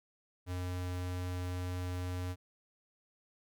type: tone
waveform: square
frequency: 90.2 Hz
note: F#2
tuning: 44 cents flat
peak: -36 dBFS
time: 0.46-2.36 s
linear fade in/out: 50 ms
effects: none